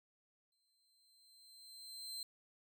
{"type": "tone with exponential growth", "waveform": "sawtooth", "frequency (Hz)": 4115, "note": "C8", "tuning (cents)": -30, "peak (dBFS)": -39, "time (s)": [0.52, 2.23], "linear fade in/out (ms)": 2, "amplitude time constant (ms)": 370, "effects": []}